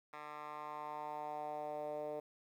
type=tone with band-pass filter sweep; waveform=10% pulse; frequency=150 Hz; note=D3; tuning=37 cents sharp; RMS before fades=-44 dBFS; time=0.13-2.2 s; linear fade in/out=5 ms; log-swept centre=1400 to 530 Hz; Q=3.5; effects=12-bit